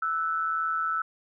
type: tone pair together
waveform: sine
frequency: 1321.2 / 1483 Hz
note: E6 / F#6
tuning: +4 / +4 cents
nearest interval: major second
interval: 200 cents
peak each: -26 / -32 dBFS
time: 0.02-1.02 s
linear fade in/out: 5 ms
effects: none